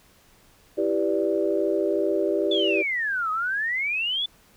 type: chord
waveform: sine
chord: E minor seventh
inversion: none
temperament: equal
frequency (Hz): 329.6 / 392 / 493.9 / 587.3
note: E4 / G4 / B4 / D5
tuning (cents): 0 / 0 / 0 / 0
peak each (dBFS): -26 / -24 / -30 / -26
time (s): 0.77-2.83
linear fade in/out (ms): 20
type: exponential two-way sweep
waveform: sine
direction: down then up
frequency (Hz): 3520 to 1244.5 to 3520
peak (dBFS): -23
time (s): 2.51-4.26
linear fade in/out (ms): 5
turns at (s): 3.31
effects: tanh soft clip ceiling -9 dBFS + pink hiss -57 dBFS RMS until 4.56 s